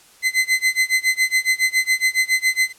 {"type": "tone with tremolo", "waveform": "40% pulse", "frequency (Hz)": 2046, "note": "C7", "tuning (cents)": -39, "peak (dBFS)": -12, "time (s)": [0.22, 2.73], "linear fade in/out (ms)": 50, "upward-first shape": "sine", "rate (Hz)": 7.2, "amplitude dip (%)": 95, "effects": ["white hiss -50 dBFS RMS until 2.78 s", "low-pass 11000 Hz 12 dB/octave"]}